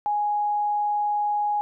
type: tone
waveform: sine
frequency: 830.6 Hz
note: G#5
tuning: in tune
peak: -21 dBFS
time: 0.06-1.61 s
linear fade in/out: 0 ms
effects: none